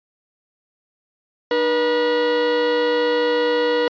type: tone pair together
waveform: 40% pulse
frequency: 304 / 483.3 Hz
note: D#4 / B4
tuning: -40 / -38 cents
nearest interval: minor sixth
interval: 802 cents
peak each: -25 / -16 dBFS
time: 1.51-3.88 s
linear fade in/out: 2 ms
effects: resampled to 11025 Hz